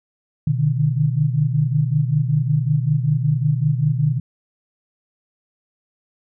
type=tone cluster; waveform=sine; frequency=123.9 / 148 / 153.3 Hz; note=B2 / D3 / D#3; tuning=+6 / +14 / -25 cents; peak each=-20 dBFS; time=0.47-4.2 s; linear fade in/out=5 ms; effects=none